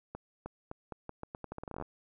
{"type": "accelerating click train", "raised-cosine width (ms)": 1, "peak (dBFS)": -26, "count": 19, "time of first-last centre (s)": [0.15, 1.824], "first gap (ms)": 310, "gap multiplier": 0.82, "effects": []}